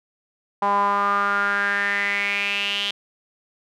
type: tone with band-pass filter sweep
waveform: sawtooth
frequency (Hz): 201.5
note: G3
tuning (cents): +48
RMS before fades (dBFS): -22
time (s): 0.62-2.91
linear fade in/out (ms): 5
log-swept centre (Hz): 920 to 3200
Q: 6.4
effects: none